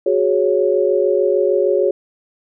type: chord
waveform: sine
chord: F# suspended second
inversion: none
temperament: equal with one note detuned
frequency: 368.7 / 415.3 / 554.4 Hz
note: F#4 / G#4 / C#5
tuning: -6 / 0 / 0 cents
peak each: -17 dBFS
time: 0.06-1.91 s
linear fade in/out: 5 ms
effects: none